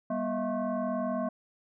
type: tone with frequency modulation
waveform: sine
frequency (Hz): 198.4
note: G3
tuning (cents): +21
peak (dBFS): -28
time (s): 0.1-1.29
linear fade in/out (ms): 5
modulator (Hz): 441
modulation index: 1.7
effects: none